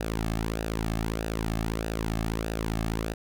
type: tone with flanger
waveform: sawtooth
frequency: 55 Hz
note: A1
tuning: in tune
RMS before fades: -30 dBFS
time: 0-3.14 s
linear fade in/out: 10 ms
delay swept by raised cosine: 0.91 to 2.11 ms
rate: 1.6 Hz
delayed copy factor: -0.65
effects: none